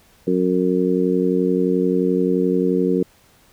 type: harmonic tone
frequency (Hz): 91.5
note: F#2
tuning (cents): -19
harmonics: 2 / 3 / 4 / 5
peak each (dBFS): -21 / -21 / -21 / -21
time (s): 0.27-3.03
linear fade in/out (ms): 5
effects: pink hiss -54 dBFS RMS until 3.52 s